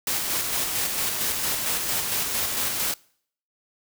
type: noise with tremolo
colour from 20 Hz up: white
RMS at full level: -25 dBFS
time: 0.07-2.94 s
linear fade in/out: 2 ms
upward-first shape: square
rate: 4.4 Hz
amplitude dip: 30%
effects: noise-tail reverb RT60 0.6 s tail -24 dB re dry